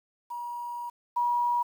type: tone pair in turn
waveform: sine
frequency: 958 / 962.2 Hz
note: A#5 / B5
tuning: +47 / -45 cents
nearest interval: unison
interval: 8 cents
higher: second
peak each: -33 / -23 dBFS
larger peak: second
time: 0.3-0.9 / 1.16-1.63 s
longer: first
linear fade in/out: 10 ms
effects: 9-bit